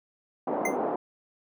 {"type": "band-pass noise", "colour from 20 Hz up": "white", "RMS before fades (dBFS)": -29, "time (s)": [0.47, 0.96], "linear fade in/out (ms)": 5, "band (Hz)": [220, 820], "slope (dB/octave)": 24}
{"type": "tone with exponential decay", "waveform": "square", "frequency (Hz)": 2079, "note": "C7", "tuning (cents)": -12, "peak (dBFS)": -25, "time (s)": [0.65, 0.77], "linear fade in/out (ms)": 5, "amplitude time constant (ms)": 26}
{"effects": []}